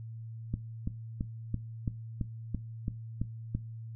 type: click train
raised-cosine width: 5 ms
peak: -19 dBFS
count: 10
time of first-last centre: 0.54-3.55 s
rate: 2.99 Hz
effects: noise-tail reverb RT60 0.3 s tail -18 dB re dry + added 113 Hz sine -40 dBFS peak until 3.95 s